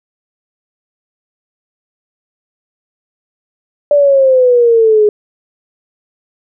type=exponential sweep; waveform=sine; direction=down; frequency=587.3 to 415.3 Hz; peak=-5 dBFS; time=3.91-5.09 s; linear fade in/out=2 ms; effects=none